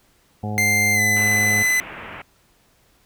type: harmonic tone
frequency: 105.1 Hz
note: G#2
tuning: 21 cents sharp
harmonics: 1 / 2 / 3 / 4 / 5 / 6 / 7 / 8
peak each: -26 / -28 / -40 / -37 / -37 / -44 / -33 / -39 dBFS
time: 0.43-1.63 s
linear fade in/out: 5 ms
type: tone with pitch glide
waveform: 45% pulse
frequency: 2093 to 2014 Hz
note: C7 to B6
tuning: 0 to +33 cents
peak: -16 dBFS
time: 0.58-1.8 s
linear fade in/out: 0 ms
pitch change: -67 cents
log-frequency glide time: 0.94-1 s
type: low-pass noise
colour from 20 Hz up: white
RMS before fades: -36 dBFS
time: 1.16-2.22 s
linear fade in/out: 5 ms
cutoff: 2700 Hz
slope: 48 dB/octave
effects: pink hiss -59 dBFS RMS until 3.05 s